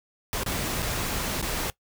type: noise with dropouts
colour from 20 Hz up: pink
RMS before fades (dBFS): -29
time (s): 0.33-1.7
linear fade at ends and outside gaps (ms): 0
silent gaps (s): 0.434-0.462 / 0.821-0.826 / 1.415-1.426
effects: noise-tail reverb RT60 0.1 s tail -20 dB re dry